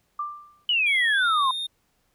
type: tone with exponential decay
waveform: sine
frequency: 1183 Hz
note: D6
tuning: 12 cents sharp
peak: -24 dBFS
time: 0.19-0.65 s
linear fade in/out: 5 ms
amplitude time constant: 100 ms
type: exponential sweep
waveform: sine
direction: down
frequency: 3014 to 1012 Hz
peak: -19 dBFS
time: 0.69-1.51 s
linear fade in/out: 2 ms
type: tone with pitch glide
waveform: triangle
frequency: 3322 to 3665 Hz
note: G#7 to A#7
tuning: 0 to -30 cents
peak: -26 dBFS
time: 0.86-1.67 s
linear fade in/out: 10 ms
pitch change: +170 cents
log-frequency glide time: 1.13-1.26 s
effects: pink hiss -69 dBFS RMS until 2.14 s